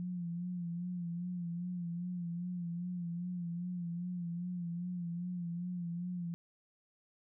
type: tone with vibrato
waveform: sine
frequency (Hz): 174.9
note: F3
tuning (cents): +3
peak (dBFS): -36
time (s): 0-6.34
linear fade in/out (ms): 0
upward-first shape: sine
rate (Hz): 2.5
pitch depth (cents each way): 54
effects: none